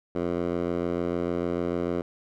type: tone with band-pass filter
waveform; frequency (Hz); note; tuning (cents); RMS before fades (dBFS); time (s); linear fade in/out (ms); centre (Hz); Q
10% pulse; 86.7; F2; -12; -28; 0.15-2.02; 5; 420; 0.83
effects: none